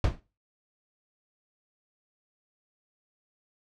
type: noise with exponential decay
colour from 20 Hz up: brown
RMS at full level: -17 dBFS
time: 0.04-0.2 s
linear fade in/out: 2 ms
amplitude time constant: 33 ms
effects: noise-tail reverb RT60 0.3 s tail -18 dB re dry + low-pass 5000 Hz 12 dB/octave